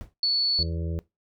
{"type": "noise with exponential decay", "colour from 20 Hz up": "brown", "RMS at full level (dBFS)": -35, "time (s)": [0.01, 0.14], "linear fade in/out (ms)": 0, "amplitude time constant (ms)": 28}
{"type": "tone", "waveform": "sine", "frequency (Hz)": 4435, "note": "C#8", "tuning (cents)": 0, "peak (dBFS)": -20, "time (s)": [0.23, 0.63], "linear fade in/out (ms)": 2}
{"type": "harmonic tone", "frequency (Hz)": 82.7, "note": "E2", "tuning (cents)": 6, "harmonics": [1, 2, 4, 5, 6, 7], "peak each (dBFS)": [-28, -34, -40, -42, -44, -45], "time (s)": [0.59, 0.99], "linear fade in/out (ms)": 0}
{"effects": ["noise-tail reverb RT60 0.2 s tail -20 dB re dry"]}